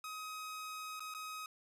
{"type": "tone with dropouts", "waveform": "sawtooth", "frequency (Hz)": 1263, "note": "D#6", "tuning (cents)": 26, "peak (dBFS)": -39, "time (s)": [0.04, 1.46], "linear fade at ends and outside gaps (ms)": 2, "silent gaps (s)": [[0.996, 1.004], [1.14, 1.147]], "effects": ["resampled to 32000 Hz"]}